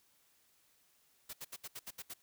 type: noise bursts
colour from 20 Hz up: white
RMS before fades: -45 dBFS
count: 8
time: 1.29-2.139 s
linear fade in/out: 10 ms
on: 44 ms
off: 71 ms
effects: white hiss -71 dBFS RMS until 2.22 s